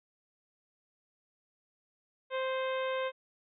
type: harmonic tone with a mistuned harmonic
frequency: 523.3 Hz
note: C5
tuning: in tune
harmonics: 1 / 2 / 3 / 4 / 5 / 6 / 7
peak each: -32 / -38 / -42 / -44 / -46 / -48 / -49 dBFS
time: 2.3-3.12 s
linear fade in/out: 50 ms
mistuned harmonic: 5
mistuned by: -30 cents
effects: none